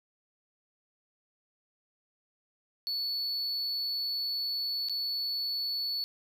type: tone with dropouts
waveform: triangle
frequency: 4435 Hz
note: C#8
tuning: in tune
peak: -29 dBFS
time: 2.87-6.04 s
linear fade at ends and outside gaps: 0 ms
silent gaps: 4.886-4.896 s
effects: none